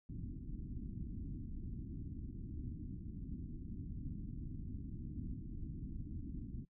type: low-pass noise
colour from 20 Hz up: pink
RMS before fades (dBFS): -45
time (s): 0.09-6.65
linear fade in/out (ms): 5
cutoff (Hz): 300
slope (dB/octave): 48
effects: noise-tail reverb RT60 0.1 s tail -21 dB re dry